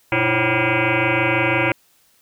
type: tone with frequency modulation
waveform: sine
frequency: 968 Hz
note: B5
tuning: 35 cents flat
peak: -15 dBFS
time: 0.12-1.72 s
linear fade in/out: 2 ms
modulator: 218 Hz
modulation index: 7.4
effects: white hiss -58 dBFS RMS until 2.21 s